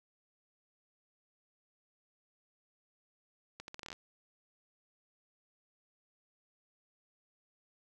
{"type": "accelerating click train", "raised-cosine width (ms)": 0.2, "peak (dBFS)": -27, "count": 10, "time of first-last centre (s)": [3.6, 3.929], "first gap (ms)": 81, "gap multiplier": 0.78, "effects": []}